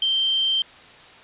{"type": "tone", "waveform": "sine", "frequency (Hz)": 3136, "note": "G7", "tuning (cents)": 0, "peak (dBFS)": -18, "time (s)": [0.02, 0.62], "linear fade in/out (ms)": 2, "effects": ["white hiss -46 dBFS RMS until 1.23 s", "resampled to 8000 Hz"]}